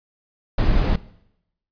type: noise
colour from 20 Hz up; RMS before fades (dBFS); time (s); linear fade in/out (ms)
brown; -17; 0.58-0.96; 5
effects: noise-tail reverb RT60 0.8 s tail -19 dB re dry + resampled to 11025 Hz